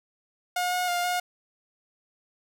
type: tone with pitch steps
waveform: sawtooth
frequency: 718 / 723 / 705 / 717 Hz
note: F5 / F#5 / F5 / F5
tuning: +48 / -40 / +16 / +45 cents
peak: -21 dBFS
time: 0.56-1.2 s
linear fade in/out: 5 ms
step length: 160 ms
effects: none